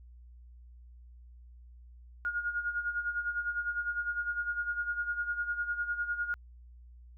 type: tone with tremolo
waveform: sine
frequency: 1429 Hz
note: F6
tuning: 39 cents sharp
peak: -28 dBFS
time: 2.25-6.34 s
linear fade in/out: 0 ms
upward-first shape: sine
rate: 9.9 Hz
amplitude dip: 70%
effects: added 60 Hz sine -50 dBFS peak until 7.17 s